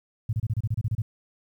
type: tone bursts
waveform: sine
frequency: 110 Hz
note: A2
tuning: in tune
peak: -22 dBFS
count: 11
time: 0.29-1.02 s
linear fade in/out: 5 ms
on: 40 ms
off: 29 ms
effects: 10-bit